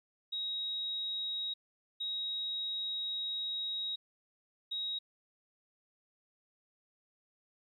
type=tone bursts at uneven times; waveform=sine; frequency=3799 Hz; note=A#7; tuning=32 cents sharp; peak=-34 dBFS; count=3; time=0.32-1.54 / 2-3.96 / 4.71-4.99 s; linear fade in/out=10 ms; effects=12-bit